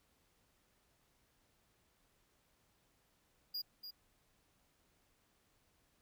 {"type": "tone with echo", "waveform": "square", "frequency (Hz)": 4845, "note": "D#8", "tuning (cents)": -47, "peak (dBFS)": -39, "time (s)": [3.54, 3.62], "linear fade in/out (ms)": 10, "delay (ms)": 290, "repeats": 1, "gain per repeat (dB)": -8, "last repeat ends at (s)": 3.91, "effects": ["pink hiss -75 dBFS RMS until 6.01 s"]}